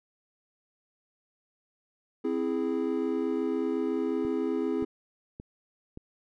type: chord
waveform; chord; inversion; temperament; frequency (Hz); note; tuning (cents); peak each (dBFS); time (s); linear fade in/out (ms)
triangle; C augmented; none; equal; 261.6 / 329.6 / 415.3; C4 / E4 / G#4; 0 / 0 / 0; -29; 2.24-4.85; 10
type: click train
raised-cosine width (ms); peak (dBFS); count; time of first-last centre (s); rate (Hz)
3; -28; 4; 4.25-5.974; 1.74
effects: none